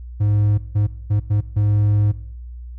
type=tone bursts at uneven times; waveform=triangle; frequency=103.83 Hz; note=G#2; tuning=in tune; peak=-12 dBFS; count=5; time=0.2-0.58 / 0.75-0.87 / 1.1-1.2 / 1.3-1.41 / 1.56-2.12 s; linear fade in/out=10 ms; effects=noise-tail reverb RT60 0.8 s tail -22 dB re dry + added 60 Hz sine -31 dBFS peak until 2.78 s